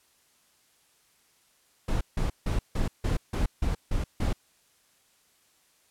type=noise bursts; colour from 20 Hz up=brown; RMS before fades=-26 dBFS; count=9; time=1.88-4.33 s; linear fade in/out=5 ms; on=130 ms; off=160 ms; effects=white hiss -65 dBFS RMS until 5.9 s + low-pass 12000 Hz 12 dB/octave